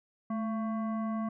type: tone with frequency modulation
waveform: sine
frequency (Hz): 217.5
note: A3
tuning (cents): -20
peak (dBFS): -30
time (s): 0.3-1.29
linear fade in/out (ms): 5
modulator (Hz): 896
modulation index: 0.63
effects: none